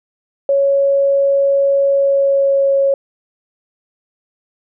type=tone with pitch glide; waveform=sine; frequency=555 to 549.9 Hz; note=C#5 to C#5; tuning=+2 to -14 cents; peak=-10 dBFS; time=0.49-2.94 s; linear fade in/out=2 ms; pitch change=-16 cents; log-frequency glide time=1.9-2.75 s; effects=none